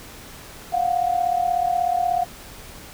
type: tone pair together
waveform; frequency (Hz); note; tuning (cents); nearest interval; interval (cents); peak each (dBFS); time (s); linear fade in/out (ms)
sine; 703.5 / 740; F5 / F#5; +12 / 0; minor second; 88; -20 / -23; 0.72-2.25; 20
effects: pink hiss -41 dBFS RMS until 2.93 s